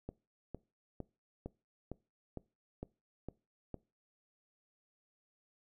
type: click train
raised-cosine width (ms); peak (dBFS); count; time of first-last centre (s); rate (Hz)
2; -28; 9; 0.09-3.743; 2.19
effects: noise-tail reverb RT60 0.3 s tail -22 dB re dry